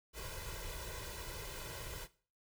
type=noise with comb filter; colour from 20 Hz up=pink; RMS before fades=-45 dBFS; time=0.13-2.08 s; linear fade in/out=50 ms; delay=2 ms; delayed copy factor=+0.85; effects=noise-tail reverb RT60 0.4 s tail -17 dB re dry